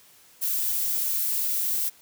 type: noise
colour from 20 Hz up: violet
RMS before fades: -26 dBFS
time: 0.41-1.9 s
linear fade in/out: 20 ms
effects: white hiss -55 dBFS RMS until 2.01 s + high-pass 60 Hz 12 dB/octave